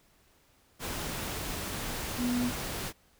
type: tone in noise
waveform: sine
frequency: 245 Hz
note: B3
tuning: 14 cents flat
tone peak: -27 dBFS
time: 2.17-2.52 s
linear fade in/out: 50 ms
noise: pink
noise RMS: -36 dBFS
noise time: 0.79-2.93 s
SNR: +6 dB
effects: pink hiss -65 dBFS RMS until 3.19 s